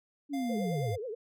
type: linear sweep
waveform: sine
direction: down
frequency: 293.7 to 88.8 Hz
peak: -30 dBFS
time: 0.29-0.98 s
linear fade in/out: 50 ms
type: tone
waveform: square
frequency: 698.5 Hz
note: F5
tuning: in tune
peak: -40 dBFS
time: 0.33-0.96 s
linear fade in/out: 10 ms
type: tone with vibrato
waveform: sine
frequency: 466.2 Hz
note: A#4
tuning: in tune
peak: -35 dBFS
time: 0.49-1.15 s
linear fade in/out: 10 ms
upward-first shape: triangle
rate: 9.3 Hz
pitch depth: 260 cents each way
effects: none